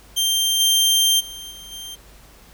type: tone with level steps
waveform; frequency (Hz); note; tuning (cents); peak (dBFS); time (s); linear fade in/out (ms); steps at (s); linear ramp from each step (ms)
sawtooth; 3160; G7; +13; -14 / -11 / -30 / -34 / -29; 0.16-1.96; 20; 0.59 / 1.19 / 1.5 / 1.71; 20
effects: added 50 Hz sine -49 dBFS peak until 2.53 s + pink hiss -49 dBFS RMS until 2.53 s